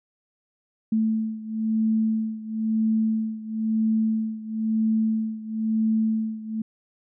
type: beating tone pair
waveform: sine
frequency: 220 / 221 Hz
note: A3 / A3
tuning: 0 / +8 cents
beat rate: 1 Hz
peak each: -23 / -26 dBFS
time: 0.92-6.62 s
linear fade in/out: 5 ms
effects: none